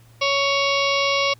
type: harmonic tone with a mistuned harmonic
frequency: 557 Hz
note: C#5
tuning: 8 cents sharp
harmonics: 1 / 2 / 4 / 5 / 6 / 7 / 8 / 9 / 10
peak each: -23 / -24 / -24 / -26 / -30 / -30 / -33 / -32 / -30 dBFS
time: 0.21-1.34 s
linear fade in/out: 10 ms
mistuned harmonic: 8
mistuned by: -35 cents
effects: added 115 Hz sine -48 dBFS peak until 1.39 s + pink hiss -56 dBFS RMS until 1.39 s